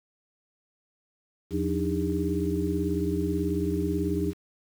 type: tone cluster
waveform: sine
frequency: 83.4 / 176.7 / 295.7 / 314 / 403.1 Hz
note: E2 / F3 / D4 / D#4 / G4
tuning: +21 / +21 / +12 / +16 / +48 cents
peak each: -31 dBFS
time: 1.5-4.34 s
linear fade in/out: 50 ms
effects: 8-bit